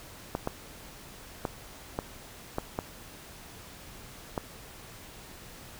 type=clicks; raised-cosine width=1 ms; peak=-15 dBFS; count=7; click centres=0.351 / 0.474 / 1.452 / 1.989 / 2.584 / 2.789 / 4.378 s; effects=pink hiss -48 dBFS RMS until 5.79 s